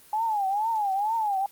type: tone with vibrato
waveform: sine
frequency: 837 Hz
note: G#5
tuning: 13 cents sharp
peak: -23 dBFS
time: 0.13-1.46 s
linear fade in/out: 2 ms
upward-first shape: triangle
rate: 2.2 Hz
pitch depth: 180 cents each way
effects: white hiss -53 dBFS RMS until 1.51 s + Opus 24 kbps